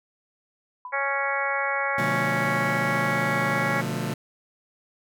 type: tone with exponential decay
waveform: sine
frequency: 998 Hz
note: B5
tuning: 18 cents sharp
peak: -31 dBFS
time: 0.85-1.07 s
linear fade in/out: 2 ms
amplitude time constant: 46 ms
type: harmonic tone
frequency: 277.2 Hz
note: C#4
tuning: in tune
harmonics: 2 / 3 / 4 / 5 / 6 / 7 / 8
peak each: -31 / -31 / -31 / -31 / -31 / -31 / -31 dBFS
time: 0.92-3.82 s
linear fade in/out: 20 ms
type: chord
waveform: sawtooth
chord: B half-diminished seventh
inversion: none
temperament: just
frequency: 123.47 / 148.16 / 177.8 / 222.2 Hz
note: B2 / D3 / F3 / A3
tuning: 0 / +16 / +31 / +17 cents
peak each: -28 dBFS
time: 1.98-4.14 s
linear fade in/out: 5 ms
effects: none